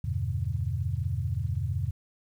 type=chord; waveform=sine; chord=E minor seventh; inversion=none; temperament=equal; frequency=82.41 / 98 / 123.47 / 146.83 Hz; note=E2 / G2 / B2 / D3; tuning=0 / 0 / 0 / 0 cents; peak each=-32 / -31 / -32 / -37 dBFS; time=0.04-1.91 s; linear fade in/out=5 ms; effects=10-bit